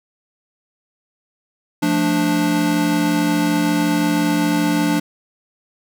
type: chord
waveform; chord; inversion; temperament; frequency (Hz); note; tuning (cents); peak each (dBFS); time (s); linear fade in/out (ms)
square; D minor; first; equal; 174.61 / 220 / 293.7; F3 / A3 / D4; 0 / 0 / 0; -22 / -24 / -18; 1.82-5; 10
effects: none